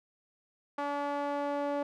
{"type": "tone with band-pass filter sweep", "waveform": "sawtooth", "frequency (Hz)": 286.7, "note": "D4", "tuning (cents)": -42, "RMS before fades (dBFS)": -33, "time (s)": [0.78, 1.83], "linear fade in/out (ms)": 5, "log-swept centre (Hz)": [930, 620], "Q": 1.7, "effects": []}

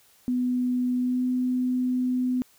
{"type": "tone with pitch glide", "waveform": "sine", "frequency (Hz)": [249.2, 252.1], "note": ["B3", "B3"], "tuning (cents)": [16, 36], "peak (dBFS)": -22, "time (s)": [0.28, 2.42], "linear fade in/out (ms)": 0, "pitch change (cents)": 20, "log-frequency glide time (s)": [0.97, 1.23], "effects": ["white hiss -59 dBFS RMS until 2.58 s"]}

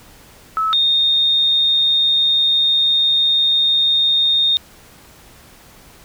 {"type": "tone pair in turn", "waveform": "sine", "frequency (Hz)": [1300, 3677], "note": ["E6", "A#7"], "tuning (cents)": [-24, -24], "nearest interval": "octave + tritone", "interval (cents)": 1800, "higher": "second", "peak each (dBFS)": [-15, -12], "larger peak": "second", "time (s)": [[0.57, 0.73], [0.73, 4.57]], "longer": "second", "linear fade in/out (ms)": 0, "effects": ["pink hiss -45 dBFS RMS until 6.04 s"]}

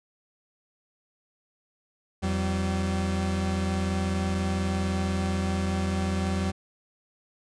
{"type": "tone pair together", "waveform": "40% pulse", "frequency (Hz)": [85.55, 191.5], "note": ["F2", "G3"], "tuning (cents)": [-35, -40], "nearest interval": "octave + major second", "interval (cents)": 1395, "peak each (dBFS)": -27, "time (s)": [2.22, 6.52], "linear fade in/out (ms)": 20, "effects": ["resampled to 22050 Hz"]}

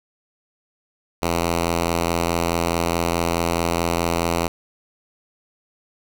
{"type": "tone", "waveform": "5% pulse", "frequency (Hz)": 84.7, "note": "E2", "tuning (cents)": 48, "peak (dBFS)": -8, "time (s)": [1.22, 4.48], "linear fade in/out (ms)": 5, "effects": []}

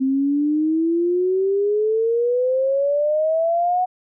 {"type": "exponential sweep", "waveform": "sine", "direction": "up", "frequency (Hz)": [261.6, 740], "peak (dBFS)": -16, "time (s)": [0, 3.86], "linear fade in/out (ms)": 20, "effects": []}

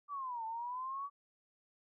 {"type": "linear two-way sweep", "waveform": "sine", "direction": "down then up", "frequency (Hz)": [1177, 881, 1145], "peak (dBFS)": -38, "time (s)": [0.08, 1.1], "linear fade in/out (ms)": 50, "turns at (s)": 0.45, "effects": []}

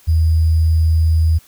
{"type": "tone with sample-and-hold", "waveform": "sine", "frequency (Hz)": 80.5, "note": "E2", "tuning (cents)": -41, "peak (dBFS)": -10, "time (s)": [0.07, 1.39], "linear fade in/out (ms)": 20, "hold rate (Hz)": 4900, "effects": ["white hiss -49 dBFS RMS until 1.47 s"]}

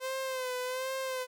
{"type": "tone with vibrato", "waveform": "sawtooth", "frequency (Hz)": 515, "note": "C5", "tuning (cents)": -28, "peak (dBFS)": -29, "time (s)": [0, 1.27], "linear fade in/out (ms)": 50, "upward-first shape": "sine", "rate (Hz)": 1.3, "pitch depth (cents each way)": 49, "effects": []}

